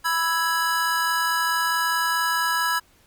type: chord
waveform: square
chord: E major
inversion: second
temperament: equal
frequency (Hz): 987.8 / 1318.5 / 1661.2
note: B5 / E6 / G#6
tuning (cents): 0 / 0 / 0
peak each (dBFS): -26 / -27 / -25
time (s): 0.04-2.8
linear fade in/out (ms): 20
effects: pink hiss -58 dBFS RMS until 3.06 s + Opus 48 kbps